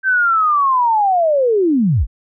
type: linear sweep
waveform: sine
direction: down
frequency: 1568 to 34.51 Hz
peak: -11 dBFS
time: 0.03-2.07 s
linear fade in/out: 50 ms
effects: none